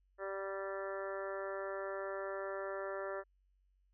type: harmonic tone with a mistuned harmonic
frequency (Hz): 195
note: G3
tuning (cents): -9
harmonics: 2 / 3 / 4 / 5 / 6 / 7 / 8 / 9 / 10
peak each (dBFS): -43 / -42 / -53 / -51 / -51 / -48 / -57 / -49 / -62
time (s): 0.18-3.24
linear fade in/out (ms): 50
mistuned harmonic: 4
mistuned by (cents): -16
effects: added 47 Hz sine -70 dBFS peak until 3.93 s